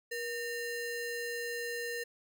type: ring-modulated tone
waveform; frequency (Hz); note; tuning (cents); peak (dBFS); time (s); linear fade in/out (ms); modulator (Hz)
square; 1149; D6; -38; -33; 0.11-2.04; 10; 673
effects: none